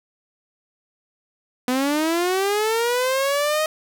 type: linear sweep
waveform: sawtooth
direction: up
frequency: 246.9 to 629 Hz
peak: -15 dBFS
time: 1.68-3.66 s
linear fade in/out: 2 ms
effects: none